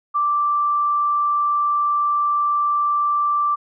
sine tone, 1173 Hz, D6, 2 cents flat, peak -16 dBFS, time 0.14-3.56 s, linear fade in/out 20 ms, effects none

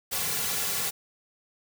white noise with comb filter, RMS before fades -29 dBFS, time 0.11-0.91 s, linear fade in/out 20 ms, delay 3.2 ms, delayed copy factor -1, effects none

